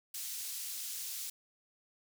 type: high-pass noise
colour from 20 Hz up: pink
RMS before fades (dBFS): -41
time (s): 0.14-1.3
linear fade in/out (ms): 5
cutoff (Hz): 5300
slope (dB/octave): 12
effects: none